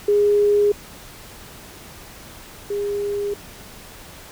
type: tone pair in turn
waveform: sine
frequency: 411.7 / 407 Hz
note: G#4 / G#4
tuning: -15 / -35 cents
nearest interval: unison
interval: 20 cents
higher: first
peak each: -13 / -21 dBFS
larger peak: first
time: 0.08-0.72 / 2.7-3.34 s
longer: neither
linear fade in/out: 5 ms
effects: pink hiss -41 dBFS RMS until 4.31 s